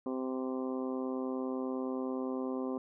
harmonic tone, 129.8 Hz, C3, 13 cents flat, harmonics 2 / 3 / 4 / 5 / 6 / 7 / 8 / 9, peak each -35 / -39 / -41 / -50 / -49 / -55 / -47 / -54 dBFS, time 0.06-2.78 s, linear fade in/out 2 ms, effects none

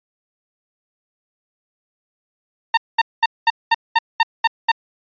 sawtooth tone bursts, 913 Hz, A#5, 36 cents flat, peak -7 dBFS, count 9, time 2.74-4.717 s, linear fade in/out 5 ms, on 33 ms, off 210 ms, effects resampled to 11025 Hz

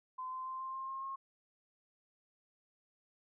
sine tone with pitch steps, 1027 / 1035.3 / 1043.7 / 1052.2 / 1060.8 / 1069.4 / 1078.1 Hz, C6 / C6 / C6 / C6 / C6 / C6 / C#6, -33 / -19 / -5 / +9 / +23 / +37 / -49 cents, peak -39 dBFS, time 0.18-1.16 s, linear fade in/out 10 ms, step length 140 ms, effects none

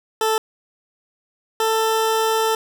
20% pulse tone pair in turn, 440 / 443.8 Hz, A4 / A4, 0 / +15 cents, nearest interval unison, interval 15 cents, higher second, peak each -12 dBFS, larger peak neither, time 0.21-0.38 / 1.6-2.55 s, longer second, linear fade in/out 2 ms, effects none

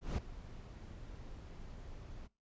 brown noise with ADSR envelope, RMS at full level -33 dBFS, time 0.01-2.28 s, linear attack 170 ms, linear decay 6 ms, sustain -16 dB, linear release 27 ms, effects noise-tail reverb RT60 0.3 s tail -23 dB re dry + resampled to 16000 Hz

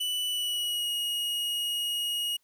45% pulse tone with pitch glide, 2973 to 2880 Hz, F#7 to F#7, +8 to -47 cents, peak -28 dBFS, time 0-2.37 s, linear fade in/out 10 ms, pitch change -55 cents, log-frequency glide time 0.29-0.91 s, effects white hiss -72 dBFS RMS until 2.43 s

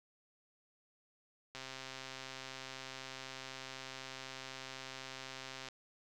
click train, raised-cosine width 0.2 ms, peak -28 dBFS, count 547, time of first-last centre 1.55-5.686 s, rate 132 Hz, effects none

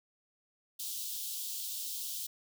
white high-pass noise, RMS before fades -39 dBFS, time 0.79-2.27 s, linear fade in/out 10 ms, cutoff 3100 Hz, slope 48 dB/octave, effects none

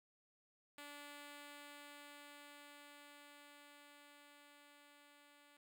5% pulse tone with level ramp, 290 Hz, D4, 22 cents flat, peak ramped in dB -40 to -54 dBFS, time 0.78-5.57 s, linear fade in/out 2 ms, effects none

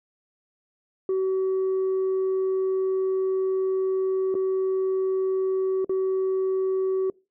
sine tone with dropouts, 379.2 Hz, F#4, 43 cents sharp, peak -19 dBFS, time 1.09-7.1 s, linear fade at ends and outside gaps 2 ms, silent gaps 4.343-4.351 / 5.846-5.894 s, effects noise-tail reverb RT60 0.3 s tail -26 dB re dry + tanh soft clip ceiling -20 dBFS

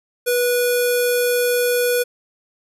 square tone with low-pass filter, 488.9 Hz, B4, 18 cents flat, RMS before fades -18 dBFS, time 0.26-2.04 s, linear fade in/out 20 ms, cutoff 12000 Hz, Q 5.6, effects none

